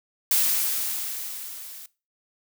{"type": "noise with level ramp", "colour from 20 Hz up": "blue", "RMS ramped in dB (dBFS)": [-20, -42], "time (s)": [0.31, 1.86], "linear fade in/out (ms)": 2, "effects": ["noise-tail reverb RT60 0.3 s tail -20 dB re dry"]}